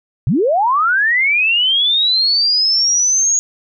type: linear sweep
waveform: sine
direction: up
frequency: 98 to 6700 Hz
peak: -11 dBFS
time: 0.27-3.39 s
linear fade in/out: 0 ms
effects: none